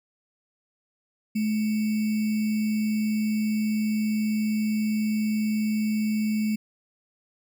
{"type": "tone with sample-and-hold", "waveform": "sine", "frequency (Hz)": 214.8, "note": "A3", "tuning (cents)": -41, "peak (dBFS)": -22, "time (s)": [1.35, 6.56], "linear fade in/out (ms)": 10, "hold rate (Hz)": 2450, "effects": []}